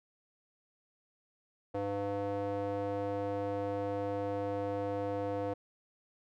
square tone with band-pass filter, 100.5 Hz, G2, 44 cents sharp, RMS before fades -35 dBFS, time 1.74-5.54 s, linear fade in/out 10 ms, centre 550 Hz, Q 2.3, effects none

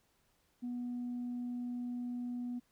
sine tone, 244.2 Hz, B3, 19 cents flat, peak -35 dBFS, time 0.62-2.6 s, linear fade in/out 20 ms, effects tanh soft clip ceiling -34 dBFS + pink hiss -74 dBFS RMS until 2.71 s

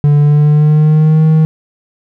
triangle tone with pitch glide, 146.2 to 157.6 Hz, D3 to D#3, -7 to +23 cents, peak -3 dBFS, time 0.04-1.45 s, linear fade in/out 0 ms, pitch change +130 cents, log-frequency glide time 0.19-1.24 s, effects none

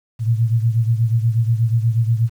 sine beating tone pair, 113 / 121.3 Hz, A2 / B2, +47 / -31 cents, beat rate 8.3 Hz, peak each -15 / -20 dBFS, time 0.19-2.3 s, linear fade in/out 50 ms, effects 8-bit

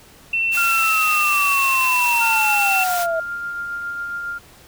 sine tone, 2695 Hz, E7, 38 cents sharp, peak -17 dBFS, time 0.33-2.84 s, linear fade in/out 5 ms
white high-pass noise, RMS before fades -27 dBFS, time 0.51-3.07 s, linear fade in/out 50 ms, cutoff 650 Hz, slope 48 dB/octave
sine linear sweep, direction down, 1400 to 642 Hz, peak -19 dBFS, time 0.57-3.2 s, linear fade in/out 5 ms
sine tone with tremolo, 1400 Hz, F6, 4 cents sharp, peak -23 dBFS, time 2.2-4.39 s, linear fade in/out 20 ms, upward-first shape triangle, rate 7.3 Hz, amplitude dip 30%
effects pink hiss -47 dBFS RMS until 4.67 s

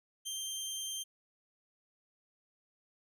20% pulse tone, 3155 Hz, G7, 10 cents sharp, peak -32 dBFS, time 0.25-1.04 s, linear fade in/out 20 ms, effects none

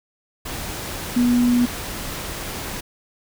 sine tone in noise, 243.4 Hz, B3, 25 cents flat, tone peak -14 dBFS, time 1.16-1.66 s, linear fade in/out 10 ms, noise pink, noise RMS -30 dBFS, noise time 0.45-2.81 s, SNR +13 dB, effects none

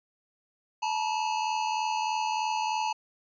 square tone pair together, 870.8 / 954 Hz, A5 / A#5, -18 / +40 cents, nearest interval major second, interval 158 cents, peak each -29 / -33 dBFS, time 0.82-2.93 s, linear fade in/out 10 ms, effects resampled to 16000 Hz

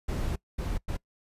brown noise bursts at uneven times, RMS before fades -30 dBFS, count 3, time 0.08-0.36 / 0.58-0.78 / 0.88-0.97 s, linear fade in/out 10 ms, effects noise-tail reverb RT60 0.1 s tail -22 dB re dry + resampled to 32000 Hz

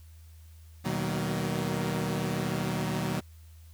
sawtooth chord, B major seventh, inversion none, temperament equal with one note detuned, 123.47 / 155.56 / 188.88 / 233.1 Hz, B2 / D#3 / F#3 / A#3, 0 / 0 / +36 / 0 cents, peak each -31 / -29 / -29 / -33 dBFS, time 0.84-3.21 s, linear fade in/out 20 ms, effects added 80 Hz sine -48 dBFS peak until 3.73 s + white hiss -63 dBFS RMS until 3.73 s

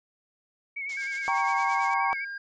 sine tone with vibrato, 2217 Hz, C#7, in tune, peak -31 dBFS, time 0.76-2.25 s, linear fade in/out 10 ms, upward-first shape sine, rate 9.7 Hz, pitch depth 50 cents each way
blue noise with tremolo, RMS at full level -36 dBFS, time 0.89-1.94 s, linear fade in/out 5 ms, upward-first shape sine, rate 8.7 Hz, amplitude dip 65%
triangle tone, 1609 Hz, G6, 45 cents sharp, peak -32 dBFS, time 0.97-2.38 s, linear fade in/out 5 ms
sine chord, G diminished, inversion none, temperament equal, 784 / 932.3 / 1108.7 Hz, G5 / Bb5 / Db6, 0 / 0 / 0 cents, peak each -28 dBFS, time 1.28-2.13 s, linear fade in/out 0 ms
effects resampled to 16000 Hz

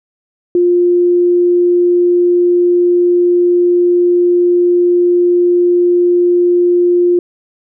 sine tone, 352.2 Hz, F4, 15 cents sharp, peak -7 dBFS, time 0.55-7.19 s, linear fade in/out 2 ms, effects none

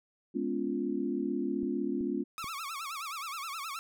sine chord, C# dominant seventh, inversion second, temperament equal with one note detuned, 207.7 / 246.9 / 282.8 / 349.2 Hz, G#3 / B3 / C#4 / E#4, 0 / 0 / +35 / 0 cents, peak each -37 / -35 / -34 / -35 dBFS, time 0.34-2.24 s, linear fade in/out 20 ms
clicks, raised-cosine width 3 ms, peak -33 dBFS, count 3, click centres 1.63 / 2.009 / 2.443 s
sawtooth tone with vibrato, 1214 Hz, D#6, 43 cents flat, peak -33 dBFS, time 2.38-3.79 s, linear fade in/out 0 ms, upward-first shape sine, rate 9.5 Hz, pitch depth 190 cents each way
effects none

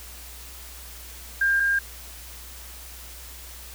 sine tone pair in turn, 1600 / 1605.7 Hz, G6 / G6, +35 / +41 cents, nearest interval unison, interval 6 cents, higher second, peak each -18 / -19 dBFS, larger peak first, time 1.41-1.6 / 1.6-1.79 s, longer neither, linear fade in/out 5 ms, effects added 60 Hz sine -43 dBFS peak until 3.74 s + white hiss -43 dBFS RMS until 3.74 s

